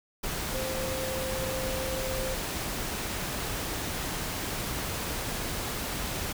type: tone in noise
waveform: sine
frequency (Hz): 523.3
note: C5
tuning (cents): 0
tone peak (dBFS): -33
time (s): 0.54-2.35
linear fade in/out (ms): 10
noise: pink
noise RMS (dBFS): -33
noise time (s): 0.23-6.33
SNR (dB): -3
effects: none